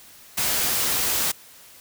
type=noise; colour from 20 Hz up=white; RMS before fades=-23 dBFS; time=0.37-1.32 s; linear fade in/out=10 ms; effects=white hiss -48 dBFS RMS until 1.8 s